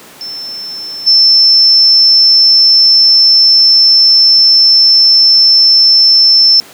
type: tone with level steps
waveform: sine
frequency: 5320 Hz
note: E8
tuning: 15 cents sharp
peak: -20 / -3 dBFS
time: 0.21-6.6 s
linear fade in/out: 0 ms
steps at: 1.06 s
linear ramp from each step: 20 ms
effects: pink hiss -35 dBFS RMS until 6.73 s + high-pass 200 Hz 12 dB/octave